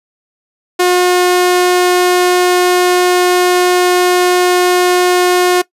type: tone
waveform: sawtooth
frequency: 359.7 Hz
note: F#4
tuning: 49 cents flat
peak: -4 dBFS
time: 0.79-5.62 s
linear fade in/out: 10 ms
effects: noise-tail reverb RT60 0.1 s tail -20 dB re dry + resampled to 32000 Hz